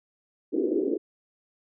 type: band-pass noise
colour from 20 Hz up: pink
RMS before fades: -26 dBFS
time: 0.52-0.98 s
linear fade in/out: 20 ms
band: 290 to 440 Hz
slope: 48 dB/octave
effects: none